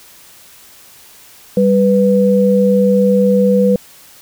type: tone pair together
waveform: sine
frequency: 196 / 494.2 Hz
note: G3 / B4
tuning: 0 / +1 cents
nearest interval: octave + major third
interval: 1601 cents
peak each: -11 dBFS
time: 1.57-3.76 s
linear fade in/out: 2 ms
effects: white hiss -42 dBFS RMS until 4.21 s